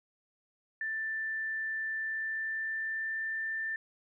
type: tone with pitch glide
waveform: sine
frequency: 1770 to 1782.3 Hz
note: A6 to A6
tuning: +10 to +22 cents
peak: -32 dBFS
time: 0.81-3.76 s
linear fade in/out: 2 ms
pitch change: +12 cents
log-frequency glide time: 1.94-3.35 s
effects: none